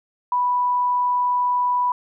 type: tone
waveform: sine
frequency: 986 Hz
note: B5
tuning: 3 cents flat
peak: -17 dBFS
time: 0.32-1.92 s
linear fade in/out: 2 ms
effects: none